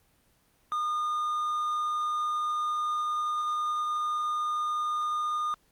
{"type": "tone", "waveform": "triangle", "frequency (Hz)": 1219, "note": "D#6", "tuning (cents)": -36, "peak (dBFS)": -25, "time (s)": [0.72, 5.54], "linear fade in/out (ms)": 0, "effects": ["pink hiss -66 dBFS RMS until 5.71 s", "Opus 24 kbps"]}